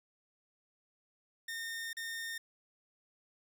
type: tone with dropouts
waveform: sawtooth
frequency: 1827 Hz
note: A#6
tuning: 35 cents flat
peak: -35 dBFS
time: 1.48-2.38 s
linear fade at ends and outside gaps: 5 ms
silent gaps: 1.931-1.968 s
effects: none